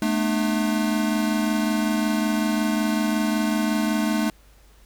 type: tone cluster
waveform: square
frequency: 217.1 / 242.5 / 300.7 Hz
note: A3 / B3 / D4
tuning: -23 / -31 / +41 cents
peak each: -23 / -31 / -26 dBFS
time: 0.02-4.3 s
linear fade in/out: 2 ms
effects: added 50 Hz sine -51 dBFS peak until 4.85 s + pink hiss -57 dBFS RMS until 4.85 s